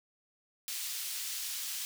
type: high-pass noise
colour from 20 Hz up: pink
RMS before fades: -38 dBFS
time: 0.68-1.85 s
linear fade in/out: 0 ms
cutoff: 3600 Hz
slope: 12 dB/octave
effects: none